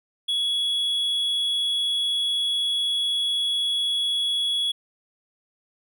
triangle tone, 3364 Hz, G#7, 22 cents sharp, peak -20 dBFS, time 0.28-4.72 s, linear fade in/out 10 ms, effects none

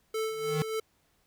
square tone with tremolo, 440 Hz, A4, in tune, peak -29 dBFS, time 0.14-0.8 s, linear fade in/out 5 ms, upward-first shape sine, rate 3.4 Hz, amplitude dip 50%
square tone with exponential growth, 155.56 Hz, D#3, in tune, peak -25 dBFS, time 0.31-0.62 s, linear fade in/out 0 ms, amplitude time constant 67 ms
effects pink hiss -70 dBFS RMS until 1.26 s

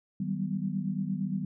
sine tone cluster, 155.6 / 191 / 199.7 / 245.3 Hz, D#3 / G3 / G3 / B3, 0 / -45 / +32 / -12 cents, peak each -36 / -31 / -36 / -38 dBFS, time 0.2-1.45 s, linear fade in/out 5 ms, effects none

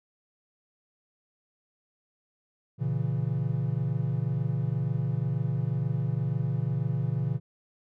triangle chord, A# diminished, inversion none, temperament equal, 116.54 / 138.59 / 164.81 Hz, A#2 / C#3 / E3, 0 / 0 / 0 cents, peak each -28 / -27 / -30 dBFS, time 2.78-7.4 s, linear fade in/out 50 ms, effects none

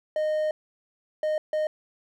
triangle tone bursts at uneven times, 616 Hz, D#5, 17 cents flat, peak -21 dBFS, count 3, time 0.16-0.51 / 1.23-1.38 / 1.53-1.67 s, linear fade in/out 2 ms, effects none

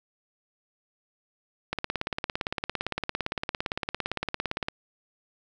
click train, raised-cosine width 0.3 ms, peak -12 dBFS, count 53, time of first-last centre 1.73-4.685 s, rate 17.6 Hz, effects none

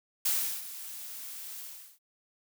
blue noise with ADSR envelope, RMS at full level -27 dBFS, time 0.25-1.99 s, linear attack 8 ms, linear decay 360 ms, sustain -15 dB, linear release 390 ms, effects none

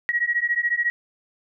sine beating tone pair, 1900 / 1914 Hz, A#6 / A#6, +33 / +45 cents, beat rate 14 Hz, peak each -23 dBFS, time 0.09-0.9 s, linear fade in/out 0 ms, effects none

